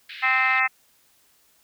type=band-pass noise; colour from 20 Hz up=pink; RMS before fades=-39 dBFS; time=0.09-0.6 s; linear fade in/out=5 ms; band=1700 to 4200 Hz; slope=48 dB/octave
type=harmonic tone; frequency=260.5 Hz; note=C4; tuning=7 cents flat; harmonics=3 / 4 / 5 / 6 / 7 / 8 / 9 / 10; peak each=-28 / -31 / -26 / -34 / -24 / -22 / -34 / -27 dBFS; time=0.22-0.68 s; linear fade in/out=20 ms
effects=white hiss -61 dBFS RMS until 1.63 s